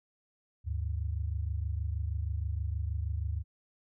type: tone pair together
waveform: sine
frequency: 73.67 / 100 Hz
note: D2 / G2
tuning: +6 / +35 cents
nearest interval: perfect fourth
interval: 529 cents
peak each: -32 / -35 dBFS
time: 0.64-3.44 s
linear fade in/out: 50 ms
effects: none